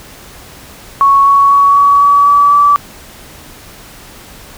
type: tone with pitch steps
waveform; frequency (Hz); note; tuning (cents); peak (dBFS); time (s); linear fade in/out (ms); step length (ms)
sine; 1108.7 / 1116.4 / 1124.2 / 1132 / 1139.9 / 1147.8 / 1155.8; C#6 / C#6 / C#6 / C#6 / C#6 / D6 / D6; 0 / +12 / +24 / +36 / +48 / -40 / -28; -4; 1.01-2.76; 0; 250
effects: pink hiss -35 dBFS RMS until 4.57 s